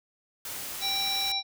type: noise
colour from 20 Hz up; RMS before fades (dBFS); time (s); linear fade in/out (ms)
white; -37; 0.45-1.32; 2
type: harmonic tone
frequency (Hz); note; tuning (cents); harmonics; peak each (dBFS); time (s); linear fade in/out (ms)
784; G5; 0; 1 / 3 / 5 / 7; -36 / -37 / -28 / -34; 0.8-1.43; 50
effects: none